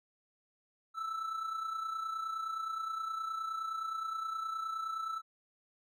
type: tone with amplitude modulation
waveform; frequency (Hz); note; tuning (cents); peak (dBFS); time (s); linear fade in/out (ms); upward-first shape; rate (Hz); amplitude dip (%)
triangle; 1318.5; E6; 0; -31; 0.94-5.22; 50; sine; 29.6; 55
effects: none